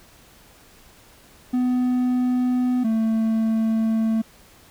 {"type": "tone pair in turn", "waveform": "triangle", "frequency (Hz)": [250, 222.7], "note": ["B3", "A3"], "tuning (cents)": [21, 21], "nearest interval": "major second", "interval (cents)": 200, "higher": "first", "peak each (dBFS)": [-16, -16], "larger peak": "neither", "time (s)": [[1.53, 2.84], [2.84, 4.22]], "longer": "second", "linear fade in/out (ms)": 10, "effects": ["pink hiss -51 dBFS RMS until 4.7 s"]}